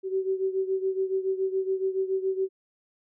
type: beating tone pair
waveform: sine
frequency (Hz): 379.7 / 386.8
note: F#4 / G4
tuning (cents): +45 / -23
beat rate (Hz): 7.1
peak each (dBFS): -26 / -30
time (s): 0.03-2.49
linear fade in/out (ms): 50
effects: none